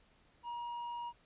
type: tone with tanh clipping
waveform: triangle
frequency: 952 Hz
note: A#5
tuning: 36 cents sharp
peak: -40 dBFS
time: 0.43-1.13 s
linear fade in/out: 50 ms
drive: 9 dB
effects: pink hiss -68 dBFS RMS until 1.25 s + resampled to 8000 Hz